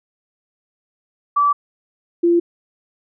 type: tone pair in turn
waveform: sine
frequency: 1156 / 343.1 Hz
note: D6 / F4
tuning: -28 / -31 cents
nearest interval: octave + major sixth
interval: 2103 cents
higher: first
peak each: -12 / -11 dBFS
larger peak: second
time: 1.36-1.53 / 2.23-2.4 s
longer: neither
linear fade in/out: 10 ms
effects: none